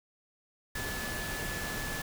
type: tone in noise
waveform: sine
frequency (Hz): 1726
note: A6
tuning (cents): -34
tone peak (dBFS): -39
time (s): 0.75-2.02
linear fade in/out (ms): 5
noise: pink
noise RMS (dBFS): -37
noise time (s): 0.75-2.02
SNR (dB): -5
effects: none